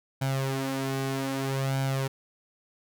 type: tone with flanger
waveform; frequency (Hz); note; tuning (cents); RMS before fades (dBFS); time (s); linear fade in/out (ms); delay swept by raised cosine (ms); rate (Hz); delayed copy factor
sawtooth; 134.8; C#3; -48; -29; 0.21-2.08; 10; 1.3 to 4.8; 0.63; +0.65
effects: none